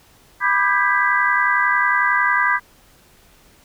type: tone cluster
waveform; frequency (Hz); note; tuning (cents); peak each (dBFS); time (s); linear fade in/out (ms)
sine; 987 / 1195 / 1568 / 1639 / 1984; B5 / D6 / G6 / G#6 / B6; -1 / +30 / 0 / -23 / +7; -21; 0.4-2.6; 50
effects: pink hiss -52 dBFS RMS until 3.64 s